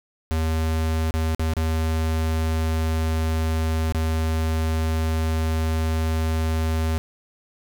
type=tone with dropouts; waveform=square; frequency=80.1 Hz; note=E2; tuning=49 cents flat; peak=-21 dBFS; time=0.31-6.98 s; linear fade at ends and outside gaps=0 ms; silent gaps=1.108-1.14 / 1.348-1.395 / 1.536-1.567 / 3.923-3.947 s; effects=none